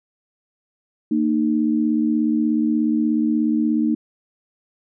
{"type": "tone pair together", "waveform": "sine", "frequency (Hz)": [229.2, 305.9], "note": ["A#3", "D#4"], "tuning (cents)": [-29, -29], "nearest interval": "perfect fourth", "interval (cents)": 500, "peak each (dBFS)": -19, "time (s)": [1.11, 3.95], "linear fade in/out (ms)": 5, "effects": []}